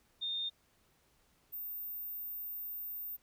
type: tone pair in turn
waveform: sine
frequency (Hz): 3646 / 14584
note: A#7 / A#9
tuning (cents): -39 / -39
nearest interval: 2 octaves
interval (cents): 2400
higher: second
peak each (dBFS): -34 / -39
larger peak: first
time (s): 0.21-0.5 / 1.52-3.17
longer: second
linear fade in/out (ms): 20
effects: pink hiss -71 dBFS RMS until 3.22 s